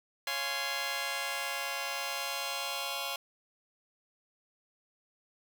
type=chord; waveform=10% pulse; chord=Db major seventh; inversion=none; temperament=just; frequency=554.4 / 693 / 831.5 / 1039.4 Hz; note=Db5 / F5 / Ab5 / C6; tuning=0 / -14 / +2 / -12 cents; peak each=-31 dBFS; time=0.27-3.16 s; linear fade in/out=2 ms; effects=none